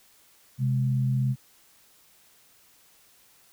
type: tone pair together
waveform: sine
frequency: 130.84 / 207.7 Hz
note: C3 / G#3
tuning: 0 / 0 cents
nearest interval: minor sixth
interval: 800 cents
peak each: -22 / -32 dBFS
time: 0.58-1.36 s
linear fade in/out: 50 ms
effects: white hiss -59 dBFS RMS until 3.52 s